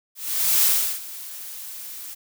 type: noise with ADSR envelope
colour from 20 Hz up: blue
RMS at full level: -17 dBFS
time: 0.15-2.15 s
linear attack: 480 ms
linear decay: 370 ms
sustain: -19 dB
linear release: 18 ms
effects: none